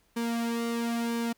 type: tone with flanger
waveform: sawtooth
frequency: 233.1 Hz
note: A#3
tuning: in tune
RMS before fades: -30 dBFS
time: 0.16-1.33 s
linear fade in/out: 10 ms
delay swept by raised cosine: 1.5 to 3.1 ms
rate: 1 Hz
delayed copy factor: -0.7
effects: pink hiss -68 dBFS RMS until 1.37 s